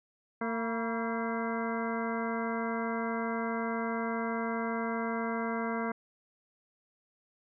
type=harmonic tone with a mistuned harmonic; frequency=228.1 Hz; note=A#3; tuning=37 cents flat; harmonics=1 / 2 / 3 / 4 / 5 / 6 / 7 / 9; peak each=-34 / -37 / -39 / -40 / -41 / -42 / -42 / -44 dBFS; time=0.41-5.92 s; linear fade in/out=5 ms; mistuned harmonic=4; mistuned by=+84 cents; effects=none